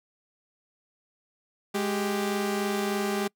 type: tone pair together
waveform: sawtooth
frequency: 207.8 / 392.3 Hz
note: G#3 / G4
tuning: +1 / +1 cents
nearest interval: major seventh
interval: 1100 cents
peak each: -25 / -25 dBFS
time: 1.74-3.28 s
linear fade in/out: 10 ms
effects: noise-tail reverb RT60 0.1 s tail -26 dB re dry